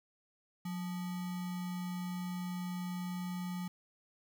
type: tone with sample-and-hold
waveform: sine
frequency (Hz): 180.1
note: F#3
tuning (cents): -46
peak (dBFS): -36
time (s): 0.65-3.68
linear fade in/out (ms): 5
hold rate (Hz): 1050
effects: none